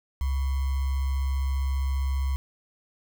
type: tone with sample-and-hold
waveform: sine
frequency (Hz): 67.5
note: C#2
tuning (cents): -45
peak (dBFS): -23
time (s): 0.21-2.36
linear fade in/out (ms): 0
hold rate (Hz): 1050
effects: none